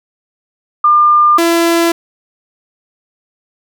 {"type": "tone pair in turn", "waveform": ["sine", "sawtooth"], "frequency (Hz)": [1200, 336.7], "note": ["D6", "E4"], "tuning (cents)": [37, 37], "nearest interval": "octave + minor seventh", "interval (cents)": 2200, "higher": "first", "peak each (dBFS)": -5, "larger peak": "neither", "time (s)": [[0.84, 1.38], [1.38, 1.92]], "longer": "neither", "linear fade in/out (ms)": 5, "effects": []}